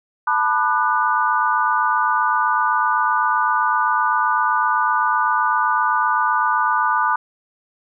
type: chord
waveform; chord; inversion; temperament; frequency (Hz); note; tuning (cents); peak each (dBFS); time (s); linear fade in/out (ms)
sine; B minor seventh; third; equal with one note detuned; 880 / 987.8 / 1204.2 / 1480; A5 / B5 / D6 / F#6; 0 / 0 / +43 / 0; -22 / -20 / -20 / -22; 0.27-7.16; 5
effects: none